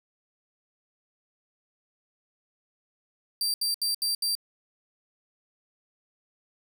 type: tone bursts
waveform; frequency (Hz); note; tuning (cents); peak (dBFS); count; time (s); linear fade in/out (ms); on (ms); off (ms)
sawtooth; 4699; D8; 0; -22; 5; 3.41-4.352; 2; 130; 73
effects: none